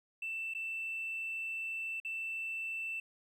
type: tone with dropouts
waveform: triangle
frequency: 2666 Hz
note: E7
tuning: 19 cents sharp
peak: -33 dBFS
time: 0.22-3 s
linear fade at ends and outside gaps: 5 ms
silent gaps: 0.538-0.548 / 2.001-2.048 s
effects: tanh soft clip ceiling -33 dBFS